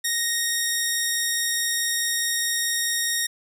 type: tone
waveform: 10% pulse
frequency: 1864.7 Hz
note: A#6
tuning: in tune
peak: -13 dBFS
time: 0.04-3.27 s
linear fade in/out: 10 ms
effects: none